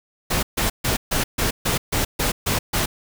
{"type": "noise bursts", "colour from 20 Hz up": "pink", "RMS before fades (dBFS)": -21, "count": 10, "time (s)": [0.3, 2.86], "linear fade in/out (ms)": 10, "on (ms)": 130, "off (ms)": 140, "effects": []}